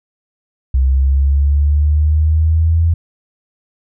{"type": "linear sweep", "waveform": "sine", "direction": "up", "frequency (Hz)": [64.8, 83.7], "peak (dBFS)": -9, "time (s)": [0.74, 2.94], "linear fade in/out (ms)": 5, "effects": []}